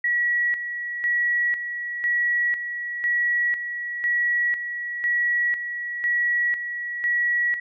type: tone with tremolo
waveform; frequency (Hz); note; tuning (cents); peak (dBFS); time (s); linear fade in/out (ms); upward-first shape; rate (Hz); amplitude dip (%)
sine; 1926; B6; -44; -19; 0.04-7.6; 5; square; 1; 60
effects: none